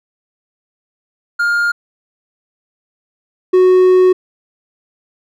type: tone pair in turn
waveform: triangle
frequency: 1411 / 368.8 Hz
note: F6 / F#4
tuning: +17 / -6 cents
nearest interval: octave + major seventh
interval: 2323 cents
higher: first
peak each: -10 / -4 dBFS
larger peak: second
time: 1.39-1.72 / 3.53-4.13 s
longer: second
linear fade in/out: 10 ms
effects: none